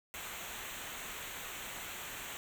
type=noise with comb filter; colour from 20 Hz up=pink; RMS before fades=-44 dBFS; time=0.14-2.37 s; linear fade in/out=0 ms; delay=0.2 ms; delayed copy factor=-0.75; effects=none